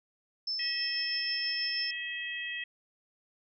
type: tone with tremolo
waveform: sine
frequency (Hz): 5274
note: E8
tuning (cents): 0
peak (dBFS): -30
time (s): 0.47-1.91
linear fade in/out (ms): 5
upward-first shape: sine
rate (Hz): 6.2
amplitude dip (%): 25
type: harmonic tone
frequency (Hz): 644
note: E5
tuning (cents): -41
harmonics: 3 / 4 / 5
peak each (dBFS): -37 / -39 / -41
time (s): 0.59-2.64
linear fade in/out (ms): 5
effects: none